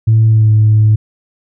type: tone with pitch glide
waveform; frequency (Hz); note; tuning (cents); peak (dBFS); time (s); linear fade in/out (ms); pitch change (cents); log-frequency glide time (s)
sine; 111.1 to 107.81; A2 to A2; +17 to -35; -4; 0.07-0.96; 10; -52; 0.27-0.52
effects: tanh soft clip ceiling -2 dBFS